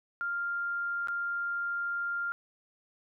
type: tone with dropouts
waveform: sine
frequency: 1396.9 Hz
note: F6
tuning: in tune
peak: -30 dBFS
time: 0.21-2.32 s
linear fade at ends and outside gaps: 0 ms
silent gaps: 1.073-1.084 s
effects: none